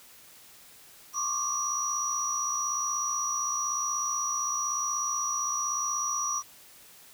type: tone cluster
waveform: sine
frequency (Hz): 1081 / 1137 / 1198 / 5810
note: C#6 / C#6 / D6 / F#8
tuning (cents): -44 / +44 / +34 / -32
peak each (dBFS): -35 / -38 / -36 / -29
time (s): 1.13-6.43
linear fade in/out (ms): 50
effects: white hiss -53 dBFS RMS until 7.13 s